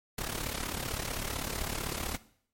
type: noise with amplitude modulation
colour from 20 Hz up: pink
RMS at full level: -32 dBFS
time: 0.18-2.17 s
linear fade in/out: 5 ms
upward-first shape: sine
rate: 35.7 Hz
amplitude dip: 75%
effects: noise-tail reverb RT60 0.6 s tail -18 dB re dry + MP3 64 kbps